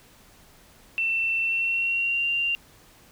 sine tone with pitch glide, 2685 to 2778 Hz, E7 to F7, +31 to -10 cents, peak -22 dBFS, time 0.98-2.55 s, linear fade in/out 0 ms, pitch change +59 cents, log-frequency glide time 1.41-2.27 s, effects pink hiss -54 dBFS RMS until 3.11 s

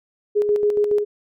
sine tone with tremolo, 415.3 Hz, G#4, in tune, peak -14 dBFS, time 0.35-1.05 s, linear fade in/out 20 ms, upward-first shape square, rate 7.1 Hz, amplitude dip 45%, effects none

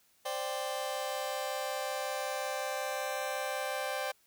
sawtooth chord, C suspended second, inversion none, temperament just, 523.3 / 588.7 / 784.9 Hz, C5 / D5 / G5, 0 / +4 / +2 cents, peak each -34 dBFS, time 0.25-4.12 s, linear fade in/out 10 ms, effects white hiss -68 dBFS RMS until 4.26 s

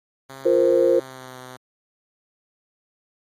5% pulse tone with pitch glide, 134.2 to 127.84 Hz, C3 to C3, +44 to -40 cents, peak -26 dBFS, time 0.29-1.57 s, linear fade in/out 10 ms, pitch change -84 cents, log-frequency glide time 0.85-1.35 s
sine chord, F suspended fourth, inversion none, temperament just, 349.2 / 465.6 / 523.8 Hz, F4 / Bb4 / C5, 0 / -2 / +2 cents, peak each -19 / -19 / -17 dBFS, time 0.45-1 s, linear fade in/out 10 ms
effects MP3 64 kbps

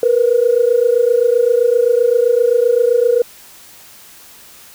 sine tone pair together, 466.2 / 493.9 Hz, A#4 / B4, 0 / 0 cents, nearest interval minor second, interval 100 cents, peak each -12 dBFS, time 0.03-3.22 s, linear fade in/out 2 ms, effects tanh soft clip ceiling -2 dBFS + white hiss -41 dBFS RMS until 4.74 s

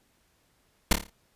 pink noise with echo, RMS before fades -17 dBFS, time 0.91-0.93 s, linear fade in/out 5 ms, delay 28 ms, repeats 6, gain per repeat -6 dB, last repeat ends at 1.098 s, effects pink hiss -68 dBFS RMS until 1.35 s + resampled to 32000 Hz

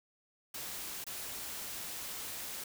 white noise with dropouts, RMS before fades -42 dBFS, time 0.54-2.64 s, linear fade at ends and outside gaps 5 ms, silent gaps 1.042-1.066 s, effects none

